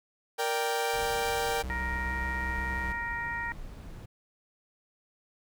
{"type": "chord", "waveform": "sawtooth", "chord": "G minor", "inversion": "first", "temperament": "equal", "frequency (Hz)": [466.2, 587.3, 784], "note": ["Bb4", "D5", "G5"], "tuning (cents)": [0, 0, 0], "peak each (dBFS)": [-27, -33, -27], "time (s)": [0.38, 1.63], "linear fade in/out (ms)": 20}
{"type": "noise", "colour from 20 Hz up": "brown", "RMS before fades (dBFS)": -43, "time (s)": [0.93, 4.06], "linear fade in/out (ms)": 10}
{"type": "tone with pitch glide", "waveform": "square", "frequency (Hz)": [64.1, 64.7], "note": ["C2", "C2"], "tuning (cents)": [-35, -19], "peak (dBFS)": -35, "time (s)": [1.63, 2.93], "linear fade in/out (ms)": 10, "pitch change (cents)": 16, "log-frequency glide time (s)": [1.96, 2.13]}
{"type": "harmonic tone", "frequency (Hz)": 468.4, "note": "A#4", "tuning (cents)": 8, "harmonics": [2, 3, 4, 5], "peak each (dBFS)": [-37, -42, -33, -45], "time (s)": [1.7, 3.52], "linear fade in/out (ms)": 0}
{"effects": []}